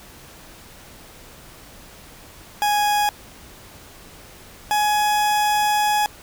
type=tone pair in turn; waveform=40% pulse; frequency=830.6 / 839.3 Hz; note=G#5 / G#5; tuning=0 / +18 cents; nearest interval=unison; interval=18 cents; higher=second; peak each=-16 dBFS; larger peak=neither; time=2.62-3.09 / 4.71-6.06 s; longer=second; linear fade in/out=0 ms; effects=pink hiss -44 dBFS RMS until 6.22 s